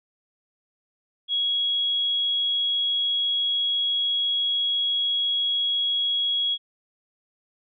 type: tone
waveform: sine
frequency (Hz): 3322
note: G#7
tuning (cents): 0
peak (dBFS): -21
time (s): 1.28-6.58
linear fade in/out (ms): 50
effects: none